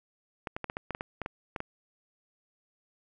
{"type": "clicks", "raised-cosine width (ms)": 0.5, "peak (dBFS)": -19, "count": 12, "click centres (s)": [0.472, 0.565, 0.643, 0.699, 0.769, 0.907, 0.949, 1.009, 1.217, 1.261, 1.562, 1.604], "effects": []}